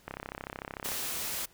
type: click train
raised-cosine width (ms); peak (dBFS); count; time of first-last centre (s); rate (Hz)
0.5; -22; 29; 0.08-0.918; 33.4
type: noise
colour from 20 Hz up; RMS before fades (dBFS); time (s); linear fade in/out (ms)
white; -35; 0.84-1.46; 10
effects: pink hiss -61 dBFS RMS until 1.53 s